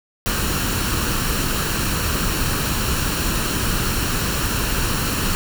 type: noise with comb filter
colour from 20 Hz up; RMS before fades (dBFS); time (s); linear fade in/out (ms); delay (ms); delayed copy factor
pink; -21; 0.26-5.35; 0; 0.71; +0.5
effects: none